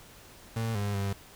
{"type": "tone with pitch steps", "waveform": "35% pulse", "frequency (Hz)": [113.5, 101.9, 99.1], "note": ["A#2", "G#2", "G2"], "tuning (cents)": [-46, -32, 19], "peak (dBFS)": -27, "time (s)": [0.56, 1.13], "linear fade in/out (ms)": 5, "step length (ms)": 190, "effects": ["pink hiss -52 dBFS RMS until 1.35 s"]}